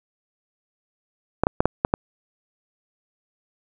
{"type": "clicks", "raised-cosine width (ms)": 1, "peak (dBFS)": -3, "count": 6, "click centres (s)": [1.436, 1.469, 1.605, 1.656, 1.849, 1.939], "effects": []}